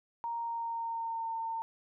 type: tone with pitch glide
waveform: sine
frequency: 932.3 to 907.3 Hz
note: A#5 to A#5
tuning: 0 to -47 cents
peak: -33 dBFS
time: 0.24-1.62 s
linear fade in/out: 0 ms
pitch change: -47 cents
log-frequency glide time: 0.36-1.33 s
effects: none